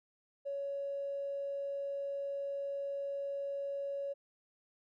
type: tone with tanh clipping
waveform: triangle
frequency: 559 Hz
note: C#5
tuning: 14 cents sharp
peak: -35 dBFS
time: 0.45-4.14 s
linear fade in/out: 20 ms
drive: 2 dB
effects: none